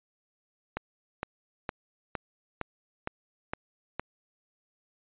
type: click train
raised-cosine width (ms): 0.5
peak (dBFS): -16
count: 8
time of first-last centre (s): 0.77-3.996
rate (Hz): 2.17
effects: resampled to 8000 Hz